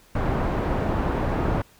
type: low-pass noise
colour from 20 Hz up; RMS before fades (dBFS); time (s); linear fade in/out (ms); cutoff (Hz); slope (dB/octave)
pink; -24; 0.15-1.62; 5; 1100; 12
effects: pink hiss -55 dBFS RMS until 1.79 s